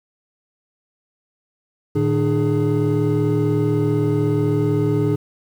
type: tone cluster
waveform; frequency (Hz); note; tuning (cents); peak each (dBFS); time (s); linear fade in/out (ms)
triangle; 112.1 / 152.4 / 300.3 / 417.6; A2 / D#3 / D4 / G#4; +33 / -36 / +39 / +10; -19; 1.95-5.16; 10
effects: tanh soft clip ceiling -6 dBFS + 8-bit